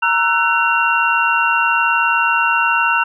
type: tone cluster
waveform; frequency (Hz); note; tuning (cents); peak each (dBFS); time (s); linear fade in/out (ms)
sine; 933 / 1334 / 1493 / 2754; A#5 / E6 / F#6 / F7; +1 / +20 / +15 / -25; -18; 0.02-3.04; 10
effects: none